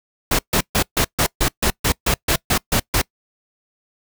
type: noise bursts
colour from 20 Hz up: pink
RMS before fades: -17 dBFS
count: 13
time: 0.31-3.017 s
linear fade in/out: 5 ms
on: 79 ms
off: 140 ms
effects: noise-tail reverb RT60 0.1 s tail -24 dB re dry